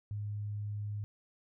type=tone; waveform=sine; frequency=103.83 Hz; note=G#2; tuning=in tune; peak=-35 dBFS; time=0.11-1.04 s; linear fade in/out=0 ms; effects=none